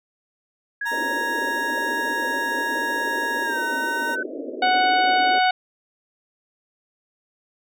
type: tone with pitch glide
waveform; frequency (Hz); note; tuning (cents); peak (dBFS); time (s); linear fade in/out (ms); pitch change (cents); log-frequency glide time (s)
sine; 1661.2 to 1514.6; G#6 to F#6; 0 to +40; -24; 0.81-4.23; 5; -160; 3.44-3.61
type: tone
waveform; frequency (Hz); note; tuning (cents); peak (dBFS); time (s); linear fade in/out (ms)
40% pulse; 932.3; A#5; 0; -26; 0.85-4.16; 20
type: band-pass noise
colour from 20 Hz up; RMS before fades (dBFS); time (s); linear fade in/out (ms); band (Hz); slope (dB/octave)
pink; -32; 0.91-5.39; 10; 250 to 620; 96
type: harmonic tone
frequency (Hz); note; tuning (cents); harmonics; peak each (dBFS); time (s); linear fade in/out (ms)
740; F#5; 0; 1 / 2 / 3 / 4 / 5 / 6; -17 / -23 / -27 / -29 / -31 / -33; 4.62-5.51; 5
effects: none